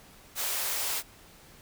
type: high-pass noise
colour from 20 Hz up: white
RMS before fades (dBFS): -31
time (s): 0.35-1.03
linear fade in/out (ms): 50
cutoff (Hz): 410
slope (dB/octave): 24
effects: pink hiss -54 dBFS RMS until 1.61 s